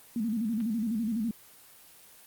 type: tone with vibrato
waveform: sine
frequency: 222.9 Hz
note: A3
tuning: 23 cents sharp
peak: -27 dBFS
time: 0.16-1.31 s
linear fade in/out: 2 ms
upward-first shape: square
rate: 12 Hz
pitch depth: 100 cents each way
type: clicks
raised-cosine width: 0.3 ms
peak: -34 dBFS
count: 2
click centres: 0.603 / 0.608 s
effects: white hiss -54 dBFS RMS until 2.26 s + Opus 24 kbps